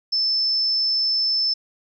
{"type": "tone", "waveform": "sine", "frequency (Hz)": 5274, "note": "E8", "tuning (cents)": 0, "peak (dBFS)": -18, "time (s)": [0.12, 1.54], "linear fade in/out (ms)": 10, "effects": ["10-bit"]}